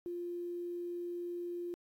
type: tone with quantisation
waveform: sine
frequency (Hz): 349.2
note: F4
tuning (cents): 0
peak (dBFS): -37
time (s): 0.06-1.74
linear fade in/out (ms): 0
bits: 11
effects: AAC 64 kbps